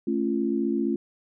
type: chord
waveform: sine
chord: A augmented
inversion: none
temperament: just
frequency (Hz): 220 / 275 / 343.8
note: A3 / C#4 / E#4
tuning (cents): 0 / -14 / -27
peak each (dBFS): -27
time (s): 0.07-0.96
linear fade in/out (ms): 5
effects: none